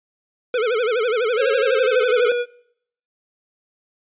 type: tone with vibrato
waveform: square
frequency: 464 Hz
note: A#4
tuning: 8 cents flat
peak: -18 dBFS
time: 0.54-2.32 s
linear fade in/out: 2 ms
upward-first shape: sine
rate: 12 Hz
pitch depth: 160 cents each way
type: tone with pitch glide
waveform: square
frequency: 540 to 483.9 Hz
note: C#5 to B4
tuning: -45 to -35 cents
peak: -20 dBFS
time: 1.36-2.46 s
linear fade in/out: 50 ms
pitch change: -190 cents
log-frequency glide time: 1.59-2.27 s
effects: noise-tail reverb RT60 0.7 s tail -23 dB re dry + resampled to 8000 Hz